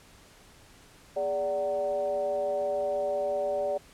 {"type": "tone with frequency modulation", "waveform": "sine", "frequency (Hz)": 581, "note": "D5", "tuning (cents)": -19, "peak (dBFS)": -26, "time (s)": [1.16, 3.78], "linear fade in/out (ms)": 10, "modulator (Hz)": 170, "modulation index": 0.74, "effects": ["pink hiss -55 dBFS RMS until 3.93 s", "low-pass 11000 Hz 12 dB/octave"]}